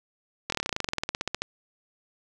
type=slowing click train; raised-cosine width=0.2 ms; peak=-10 dBFS; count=22; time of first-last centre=0.5-1.42 s; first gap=23 ms; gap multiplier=1.06; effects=none